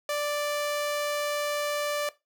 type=tone; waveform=sawtooth; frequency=587.3 Hz; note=D5; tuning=in tune; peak=-23 dBFS; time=0.09-2.09 s; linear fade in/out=2 ms; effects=noise-tail reverb RT60 0.2 s tail -17 dB re dry